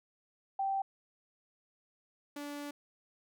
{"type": "tone pair in turn", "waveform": ["sine", "sawtooth"], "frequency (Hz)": [780, 289.5], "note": ["G5", "D4"], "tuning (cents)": [-9, -25], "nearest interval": "octave + perfect fourth", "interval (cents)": 1716, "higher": "first", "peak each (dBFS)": [-30, -36], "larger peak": "first", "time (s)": [[0.59, 0.82], [2.36, 2.71]], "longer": "second", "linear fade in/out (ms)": 5, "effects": []}